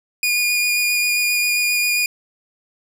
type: tone with vibrato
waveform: sawtooth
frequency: 2440 Hz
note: D#7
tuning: 34 cents flat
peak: -13 dBFS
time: 0.23-2.06 s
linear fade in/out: 2 ms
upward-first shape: square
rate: 7.5 Hz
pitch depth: 10 cents each way
effects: none